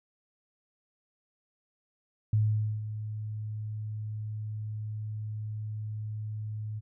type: tone with ADSR envelope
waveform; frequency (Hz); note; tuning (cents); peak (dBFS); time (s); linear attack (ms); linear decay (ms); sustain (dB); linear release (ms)
sine; 107.3; A2; -43; -21; 2.33-6.81; 3; 480; -12; 30
effects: none